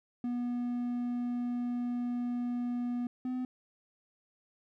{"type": "tone pair in turn", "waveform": "triangle", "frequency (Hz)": [243.1, 253.1], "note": ["B3", "B3"], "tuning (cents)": [-27, 43], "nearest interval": "minor second", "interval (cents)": 70, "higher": "second", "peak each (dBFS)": [-29, -30], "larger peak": "first", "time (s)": [[0.24, 3.07], [3.25, 3.45]], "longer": "first", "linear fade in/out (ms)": 2, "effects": []}